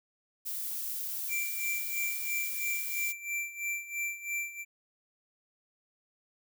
violet noise, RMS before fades -36 dBFS, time 0.45-3.13 s, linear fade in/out 20 ms
square tone with tremolo, 2349 Hz, D7, in tune, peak -31 dBFS, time 1.28-4.65 s, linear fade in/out 50 ms, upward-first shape sine, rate 3 Hz, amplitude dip 80%
effects none

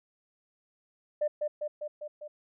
sine tone with echo, 598 Hz, D5, 31 cents sharp, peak -24 dBFS, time 1.21-1.28 s, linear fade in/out 10 ms, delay 200 ms, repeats 5, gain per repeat -3 dB, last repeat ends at 2.28 s, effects tanh soft clip ceiling -20 dBFS

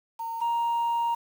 sine tone pair in turn, 916 / 935.2 Hz, A#5 / A#5, -31 / +5 cents, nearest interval unison, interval 36 cents, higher second, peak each -30 / -21 dBFS, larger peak second, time 0.19-0.41 / 0.41-1.15 s, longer second, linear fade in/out 10 ms, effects tanh soft clip ceiling -22 dBFS + 8-bit

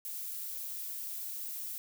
violet noise, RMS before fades -40 dBFS, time 0.05-1.78 s, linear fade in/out 0 ms, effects none

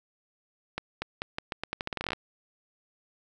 accelerating click train, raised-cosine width 0.3 ms, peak -15 dBFS, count 18, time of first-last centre 0.78-2.132 s, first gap 240 ms, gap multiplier 0.83, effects none

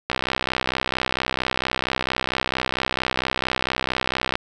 click train, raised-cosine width 0.3 ms, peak -5 dBFS, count 275, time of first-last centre 0.1-4.355 s, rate 64.4 Hz, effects none

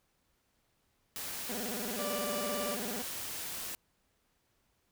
white noise, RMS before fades -40 dBFS, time 1.16-3.75 s, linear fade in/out 0 ms
20% pulse tone with vibrato, 223 Hz, A3, 23 cents sharp, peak -33 dBFS, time 1.49-3.02 s, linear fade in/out 5 ms, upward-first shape square, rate 18 Hz, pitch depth 170 cents each way
30% pulse tone, 587.3 Hz, D5, in tune, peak -33 dBFS, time 1.98-2.76 s, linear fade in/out 20 ms
effects pink hiss -75 dBFS RMS until 4.91 s

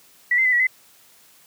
sine tone with pitch steps, 1953 / 2072 / 2007 / 1930 / 2034 Hz, B6 / C7 / B6 / B6 / C7, -20 / -17 / +27 / -40 / -50 cents, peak -15 dBFS, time 0.31-0.67 s, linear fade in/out 5 ms, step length 72 ms, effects white hiss -53 dBFS RMS until 1.46 s + high-pass 80 Hz 12 dB/octave

